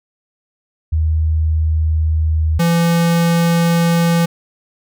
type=tone pair in turn; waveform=sine / square; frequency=78.9 / 168.98 Hz; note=D#2 / E3; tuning=+25 / +43 cents; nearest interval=octave + minor second; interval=1318 cents; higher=second; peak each=-12 dBFS; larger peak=neither; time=0.92-2.59 / 2.59-4.26 s; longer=neither; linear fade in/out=10 ms; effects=none